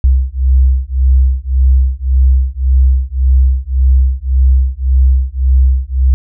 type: beating tone pair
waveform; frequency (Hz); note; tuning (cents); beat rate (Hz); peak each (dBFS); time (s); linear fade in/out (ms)
sine; 64.2 / 66; C2 / C2; -32 / +16; 1.8; -10; 0.04-6.14; 0
effects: none